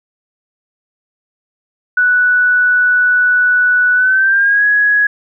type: tone with pitch glide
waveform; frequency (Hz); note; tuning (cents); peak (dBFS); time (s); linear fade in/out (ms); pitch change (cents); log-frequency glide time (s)
sine; 1480 to 1670.9; F#6 to G#6; 0 to +10; -8; 1.97-5.07; 5; +210; 3.94-4.65
effects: none